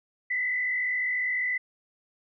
sine tone with frequency modulation, 2003 Hz, B6, 24 cents sharp, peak -25 dBFS, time 0.3-1.58 s, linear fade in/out 10 ms, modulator 45.7 Hz, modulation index 1, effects none

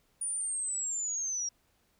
sine linear sweep, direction down, 9560 to 5610 Hz, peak -31 dBFS, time 0.21-1.49 s, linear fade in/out 5 ms, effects pink hiss -71 dBFS RMS until 1.99 s

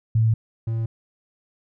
sine / triangle tone pair in turn, 111.8 / 113.3 Hz, A2 / A#2, +28 / -49 cents, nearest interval unison, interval 23 cents, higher second, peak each -15 / -20 dBFS, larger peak first, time 0.15-0.34 / 0.67-0.86 s, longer neither, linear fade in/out 5 ms, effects none

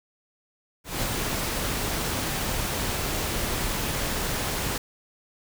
pink noise with ADSR envelope, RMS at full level -26 dBFS, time 0.84-4.78 s, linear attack 190 ms, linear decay 5 ms, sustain -2 dB, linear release 4 ms, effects none

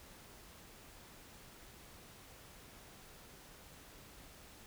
silence, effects pink hiss -57 dBFS RMS until 4.66 s

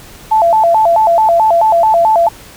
sine tone with vibrato, 770 Hz, G5, 31 cents flat, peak -6 dBFS, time 0.31-2.29 s, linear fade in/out 10 ms, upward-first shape square, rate 4.6 Hz, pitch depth 220 cents each way, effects pink hiss -36 dBFS RMS until 2.56 s

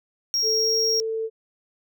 triangle tone, 5590 Hz, F8, 1 cent sharp, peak -19 dBFS, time 0.34-1 s, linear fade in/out 0 ms
sine tone with pitch glide, 440 to 445.6 Hz, A4 to A4, 0 to +22 cents, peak -24 dBFS, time 0.42-1.3 s, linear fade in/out 50 ms, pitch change +22 cents, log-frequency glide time 0.55-0.73 s
effects none

